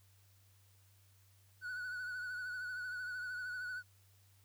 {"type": "tone with vibrato", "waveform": "triangle", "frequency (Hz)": 1480, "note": "F#6", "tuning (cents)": 0, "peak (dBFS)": -38, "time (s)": [1.61, 3.83], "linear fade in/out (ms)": 50, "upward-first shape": "triangle", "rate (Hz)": 13, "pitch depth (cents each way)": 50, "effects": ["added 97 Hz sine -65 dBFS peak until 4.44 s", "white hiss -71 dBFS RMS until 4.44 s"]}